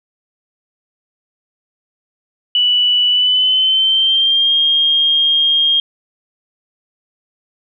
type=tone with pitch glide; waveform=sine; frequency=2960 to 3228 Hz; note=F#7 to G#7; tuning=0 to -50 cents; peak=-10 dBFS; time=2.55-5.8 s; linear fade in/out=2 ms; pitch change=+150 cents; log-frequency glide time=3.09-4.53 s; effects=none